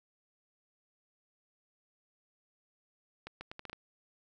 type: accelerating click train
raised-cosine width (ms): 0.3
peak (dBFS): -27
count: 7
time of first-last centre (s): 3.27-3.73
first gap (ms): 140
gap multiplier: 0.75
effects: none